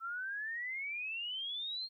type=exponential sweep; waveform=sine; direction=up; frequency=1324 to 4268 Hz; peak=-37 dBFS; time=0-1.89 s; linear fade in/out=50 ms; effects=13-bit